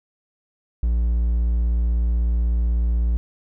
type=tone; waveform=triangle; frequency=58.1 Hz; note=A#1; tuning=5 cents flat; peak=-15 dBFS; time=0.83-3.17 s; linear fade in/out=0 ms; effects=none